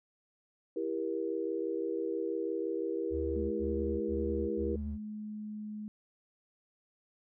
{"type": "chord", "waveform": "sine", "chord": "E diminished", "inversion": "none", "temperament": "just", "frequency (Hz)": [329.6, 395.6, 474.7], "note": ["E4", "G4", "Bb4"], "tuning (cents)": [0, 16, 31], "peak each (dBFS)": -36, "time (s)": [0.76, 4.76], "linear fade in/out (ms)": 5}
{"type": "tone bursts", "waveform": "triangle", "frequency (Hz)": 74.6, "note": "D2", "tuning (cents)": 28, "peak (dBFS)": -34, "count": 4, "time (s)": [3.1, 4.984], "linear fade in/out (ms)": 50, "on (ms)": 420, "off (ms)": 68}
{"type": "tone with pitch glide", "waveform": "sine", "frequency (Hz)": [213.6, 211.9], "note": ["G#3", "G#3"], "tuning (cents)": [49, 35], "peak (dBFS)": -38, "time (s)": [3.36, 5.88], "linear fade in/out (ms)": 0, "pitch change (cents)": -14, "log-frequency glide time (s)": [3.97, 5.7]}
{"effects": []}